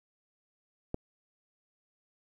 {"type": "click", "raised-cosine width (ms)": 2, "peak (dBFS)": -19, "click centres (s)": 0.944, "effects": ["10-bit"]}